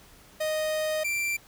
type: tone pair in turn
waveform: 45% pulse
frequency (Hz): 621 / 2354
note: D#5 / D7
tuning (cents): -3 / +3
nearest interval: octave + major seventh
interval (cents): 2306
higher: second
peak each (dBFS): -26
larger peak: neither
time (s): 0.4-1.04 / 1.04-1.37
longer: first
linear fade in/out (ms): 10
effects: pink hiss -54 dBFS RMS until 1.47 s